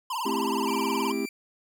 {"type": "tone with vibrato", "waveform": "square", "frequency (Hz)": 962, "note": "B5", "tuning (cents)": -46, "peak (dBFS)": -29, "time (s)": [0.1, 1.12], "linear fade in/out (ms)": 5, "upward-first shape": "triangle", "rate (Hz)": 19, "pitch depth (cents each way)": 190}
{"type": "chord", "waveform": "triangle", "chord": "A minor seventh", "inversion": "none", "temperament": "just", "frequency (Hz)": [220, 264, 330, 396], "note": ["A3", "C4", "E4", "G4"], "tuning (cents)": [0, 16, 2, 18], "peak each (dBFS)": [-31, -29, -32, -29], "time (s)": [0.25, 1.26], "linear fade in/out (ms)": 10}
{"type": "tone", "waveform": "sawtooth", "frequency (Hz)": 2349, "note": "D7", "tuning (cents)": 0, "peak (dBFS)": -34, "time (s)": [0.67, 1.29], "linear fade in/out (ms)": 2}
{"effects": []}